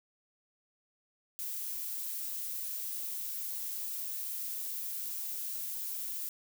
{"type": "noise", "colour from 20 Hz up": "violet", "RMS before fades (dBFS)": -38, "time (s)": [1.39, 6.29], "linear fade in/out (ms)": 0, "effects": []}